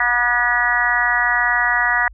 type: harmonic tone with a mistuned harmonic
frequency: 241.6 Hz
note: B3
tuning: 38 cents flat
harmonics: 3 / 4 / 5 / 6 / 7 / 8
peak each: -24 / -24 / -24 / -23 / -21 / -18 dBFS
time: 0-2.08 s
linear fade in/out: 2 ms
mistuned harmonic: 6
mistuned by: +21 cents
effects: added 50 Hz sine -39 dBFS peak until 2.13 s